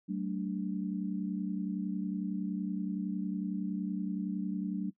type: tone cluster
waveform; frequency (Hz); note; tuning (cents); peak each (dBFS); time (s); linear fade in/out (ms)
sine; 190.1 / 220.9 / 292.5; F#3 / A3 / D4; +47 / +7 / -7; -34 / -38 / -38; 0.08-4.91; 20
effects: noise-tail reverb RT60 0.1 s tail -22 dB re dry